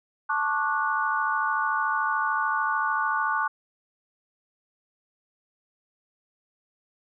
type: chord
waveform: sine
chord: D major seventh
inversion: second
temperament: just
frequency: 881 / 1101.2 / 1174.7 / 1468.3 Hz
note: A5 / C#6 / D6 / F#6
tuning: +2 / -12 / 0 / -14 cents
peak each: -29 / -29 / -29 / -27 dBFS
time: 0.29-3.48 s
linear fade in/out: 10 ms
effects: none